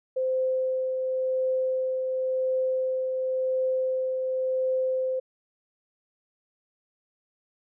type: tone with tremolo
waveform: sine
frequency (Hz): 518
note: C5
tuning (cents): -17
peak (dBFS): -22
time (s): 0.16-5.2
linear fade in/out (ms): 10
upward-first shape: triangle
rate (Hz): 0.93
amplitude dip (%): 35
effects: none